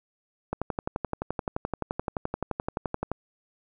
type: click train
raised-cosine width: 1 ms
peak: -14 dBFS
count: 31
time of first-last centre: 0.53-3.116 s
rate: 11.6 Hz
effects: none